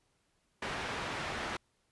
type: low-pass noise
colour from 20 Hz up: white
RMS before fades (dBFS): -38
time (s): 0.62-1.57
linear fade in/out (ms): 5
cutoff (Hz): 2100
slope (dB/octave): 12
effects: pink hiss -75 dBFS RMS until 1.91 s + resampled to 24000 Hz